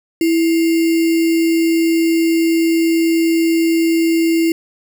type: tone with sample-and-hold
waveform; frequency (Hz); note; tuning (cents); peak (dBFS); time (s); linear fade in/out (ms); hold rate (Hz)
sine; 329.6; E4; 0; -11; 0.21-4.52; 2; 2450
effects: none